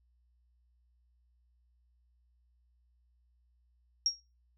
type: tone with exponential decay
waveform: sine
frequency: 5588 Hz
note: F8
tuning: in tune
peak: -22 dBFS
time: 4.06-4.2 s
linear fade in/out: 1 ms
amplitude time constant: 29 ms
effects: noise-tail reverb RT60 0.3 s tail -24 dB re dry + added 60 Hz sine -67 dBFS peak until 4.57 s